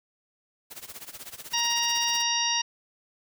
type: noise with tremolo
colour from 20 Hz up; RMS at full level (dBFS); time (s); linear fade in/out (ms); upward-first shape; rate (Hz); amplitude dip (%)
white; -39; 0.7-2.23; 20; sine; 16; 85
type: harmonic tone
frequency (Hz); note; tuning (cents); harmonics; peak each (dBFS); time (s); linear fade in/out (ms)
940; A#5; +14; 1 / 2 / 3 / 4 / 5 / 6; -31 / -34 / -29 / -32 / -33 / -28; 1.53-2.62; 10
effects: none